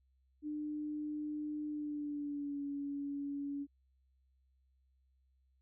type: tone with pitch glide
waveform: sine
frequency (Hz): 300 to 283.3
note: D4 to C#4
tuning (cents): +37 to +38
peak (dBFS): -37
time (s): 0.42-3.67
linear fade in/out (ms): 50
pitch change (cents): -99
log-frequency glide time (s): 1.68-2.63
effects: added 65 Hz sine -70 dBFS peak until 5.61 s